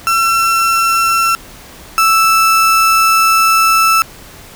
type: tone pair in turn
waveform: 35% pulse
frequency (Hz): 1347 / 1320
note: E6 / E6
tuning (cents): +37 / +2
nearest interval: unison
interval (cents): 35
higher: first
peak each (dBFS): -8 / -6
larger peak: second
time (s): 0.07-1.35 / 1.98-4.02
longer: second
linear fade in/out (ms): 0
effects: pink hiss -36 dBFS RMS until 4.55 s